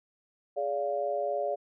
sine chord, D diminished, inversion second, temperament equal with one note detuned, 415.3 / 574.9 / 698.5 Hz, Ab4 / D5 / F5, 0 / -37 / 0 cents, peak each -35 / -30 / -33 dBFS, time 0.56-1.56 s, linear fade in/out 20 ms, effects none

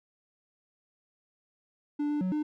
triangle tone with pitch steps, 293.4 / 295.7 / 185.1 / 301.6 Hz, D4 / D4 / F#3 / D4, -2 / +12 / +1 / +46 cents, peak -25 dBFS, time 1.99-2.43 s, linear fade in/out 10 ms, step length 110 ms, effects none

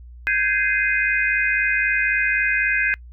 sine chord, Ab major seventh, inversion third, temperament just, 1557.4 / 1661.2 / 2077 / 2492 Hz, G6 / Ab6 / C7 / Eb7, -12 / 0 / -13 / +2 cents, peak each -23 dBFS, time 0.27-2.94 s, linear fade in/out 0 ms, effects noise-tail reverb RT60 0.1 s tail -26 dB re dry + added 60 Hz sine -38 dBFS peak until 3.12 s

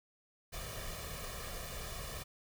pink noise with comb filter, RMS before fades -43 dBFS, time 0.52-2.24 s, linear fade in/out 20 ms, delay 1.7 ms, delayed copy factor +0.7, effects none

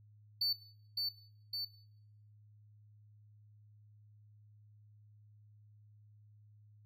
triangle tone with echo, 4501 Hz, C#8, 26 cents sharp, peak -29 dBFS, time 0.41-0.53 s, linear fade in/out 5 ms, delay 560 ms, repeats 2, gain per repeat -3 dB, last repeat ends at 1.65 s, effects noise-tail reverb RT60 0.7 s tail -19 dB re dry + added 105 Hz sine -59 dBFS peak until 6.85 s

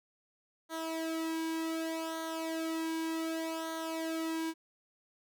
sawtooth tone with flanger, 324.2 Hz, E4, 29 cents flat, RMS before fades -36 dBFS, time 0.69-4.54 s, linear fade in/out 50 ms, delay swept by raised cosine 0.39 to 1.49 ms, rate 0.66 Hz, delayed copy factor -0.75, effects none

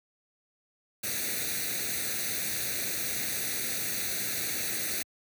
white noise with comb filter, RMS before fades -32 dBFS, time 1.03-5.03 s, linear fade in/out 10 ms, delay 0.48 ms, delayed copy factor +0.8, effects high-pass 80 Hz 12 dB/octave

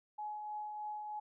sine tone with tremolo, 844 Hz, G#5, 28 cents sharp, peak -38 dBFS, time 0.18-1.2 s, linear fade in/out 10 ms, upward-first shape triangle, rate 3.2 Hz, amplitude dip 35%, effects none

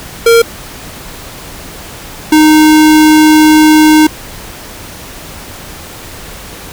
square tone pair in turn, 462.7 / 308.8 Hz, A#4 / D#4, -13 / -13 cents, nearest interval perfect fifth, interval 700 cents, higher first, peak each -3 dBFS, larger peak neither, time 0.26-0.42 / 2.32-4.07 s, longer second, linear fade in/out 5 ms, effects pink hiss -28 dBFS RMS until 6.72 s

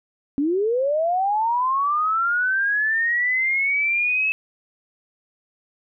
sine linear sweep, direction up, 269.3 to 2603 Hz, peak -18 dBFS, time 0.38-4.32 s, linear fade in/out 0 ms, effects none

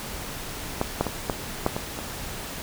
clicks, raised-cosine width 1 ms, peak -8 / -7 / -12 / -9 / -6 / -13 / -18 dBFS, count 7, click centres 0.814 / 1.01 / 1.067 / 1.298 / 1.664 / 1.765 / 1.989 s, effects pink hiss -35 dBFS RMS until 2.62 s

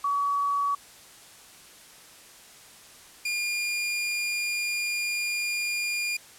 sine / sawtooth tone pair in turn, 1134 / 2416 Hz, C#6 / D7, +39 / +48 cents, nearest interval octave + minor second, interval 1309 cents, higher second, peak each -23 dBFS, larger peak neither, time 0.04-0.75 / 3.25-6.17 s, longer second, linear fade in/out 5 ms, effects white hiss -50 dBFS RMS until 6.38 s + low-pass 11000 Hz 12 dB/octave

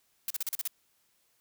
blue noise bursts, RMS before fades -32 dBFS, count 7, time 0.28-0.676 s, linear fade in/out 2 ms, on 24 ms, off 38 ms, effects white hiss -71 dBFS RMS until 1.4 s

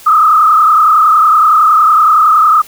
sine tone with frequency modulation, 1253 Hz, D#6, 12 cents sharp, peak -4 dBFS, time 0.06-2.62 s, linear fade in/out 10 ms, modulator 30.8 Hz, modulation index 1.9, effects white hiss -36 dBFS RMS until 2.67 s

